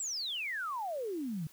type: exponential sweep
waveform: sine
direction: down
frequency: 7902 to 146.83 Hz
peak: -34 dBFS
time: 0-1.47 s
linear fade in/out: 2 ms
effects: white hiss -59 dBFS RMS until 1.52 s